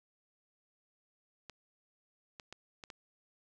clicks, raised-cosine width 0.2 ms, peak -29 dBFS, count 5, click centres 1.497 / 2.398 / 2.526 / 2.838 / 2.902 s, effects none

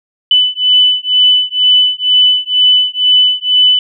sine beating tone pair, 2996 / 2998.1 Hz, F#7 / F#7, +21 / +22 cents, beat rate 2.1 Hz, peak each -10 dBFS, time 0.31-3.79 s, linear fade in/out 2 ms, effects none

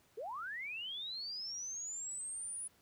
sine linear sweep, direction up, 393.1 to 9956 Hz, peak -40 dBFS, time 0.17-2.68 s, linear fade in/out 10 ms, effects pink hiss -69 dBFS RMS until 2.81 s + high-pass 60 Hz 12 dB/octave

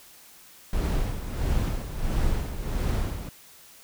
brown noise with tremolo, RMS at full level -24 dBFS, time 0.73-3.29 s, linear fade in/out 2 ms, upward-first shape sine, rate 1.5 Hz, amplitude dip 65%, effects white hiss -51 dBFS RMS until 3.83 s

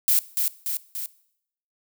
violet noise with echo, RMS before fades -19 dBFS, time 0.08-0.19 s, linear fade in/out 0 ms, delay 290 ms, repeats 3, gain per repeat -4 dB, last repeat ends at 1.06 s, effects noise-tail reverb RT60 0.7 s tail -20 dB re dry

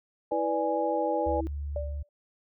sine chord, G# diminished, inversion first, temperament equal, 493.9 / 587.3 / 830.6 Hz, B4 / D5 / G#5, 0 / 0 / 0 cents, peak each -30 dBFS, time 0.31-1.41 s, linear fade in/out 10 ms
sine tone with vibrato, 325.7 Hz, E4, 21 cents flat, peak -32 dBFS, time 0.32-1.47 s, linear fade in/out 0 ms, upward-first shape square, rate 2.3 Hz, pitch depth 9 cents each way
sine tone, 72.1 Hz, D2, 31 cents flat, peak -31 dBFS, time 1.26-2.03 s, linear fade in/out 10 ms
sine tone with exponential decay, 585 Hz, D5, 7 cents flat, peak -28 dBFS, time 1.76-2.09 s, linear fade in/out 2 ms, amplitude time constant 71 ms
effects none

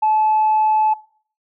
sine tone, 864 Hz, A5, 32 cents flat, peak -12 dBFS, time 0.02-0.94 s, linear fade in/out 10 ms, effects noise-tail reverb RT60 0.5 s tail -21 dB re dry + tanh soft clip ceiling -9 dBFS

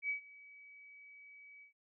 sine tone with ADSR envelope, 2278 Hz, C#7, 47 cents sharp, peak -32 dBFS, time 0.02-1.73 s, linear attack 73 ms, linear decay 110 ms, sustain -22 dB, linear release 110 ms, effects none

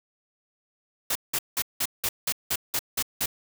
white noise bursts, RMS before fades -26 dBFS, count 10, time 1.1-3.26 s, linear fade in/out 5 ms, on 54 ms, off 180 ms, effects none

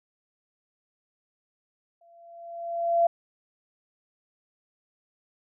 sine tone with exponential growth, 681 Hz, F5, 44 cents flat, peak -16 dBFS, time 2.01-3.07 s, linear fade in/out 5 ms, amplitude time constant 230 ms, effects none

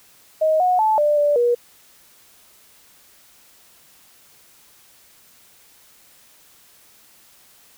sine tone with pitch steps, 628 / 729 / 870 / 593 / 585 / 480.2 Hz, D#5 / F#5 / A5 / D5 / D5 / B4, +16 / -26 / -20 / +17 / -7 / -49 cents, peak -14 dBFS, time 0.41-1.55 s, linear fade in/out 10 ms, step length 190 ms, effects white hiss -52 dBFS RMS until 7.77 s

